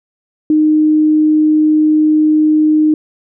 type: tone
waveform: sine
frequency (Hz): 307.6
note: D#4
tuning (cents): -20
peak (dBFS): -7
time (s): 0.5-2.94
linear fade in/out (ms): 2
effects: none